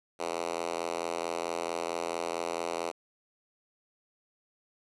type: tone with high-pass filter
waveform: 5% pulse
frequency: 84.5 Hz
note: E2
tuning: 43 cents sharp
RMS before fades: -34 dBFS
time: 0.19-2.92 s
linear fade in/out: 20 ms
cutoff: 440 Hz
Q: 1.4
effects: resampled to 24000 Hz + 9-bit